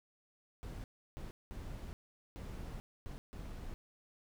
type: noise bursts at uneven times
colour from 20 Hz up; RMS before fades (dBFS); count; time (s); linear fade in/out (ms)
brown; -45; 6; 0.63-0.84 / 1.17-1.31 / 1.51-1.93 / 2.36-2.8 / 3.06-3.18 / 3.33-3.74; 0
effects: none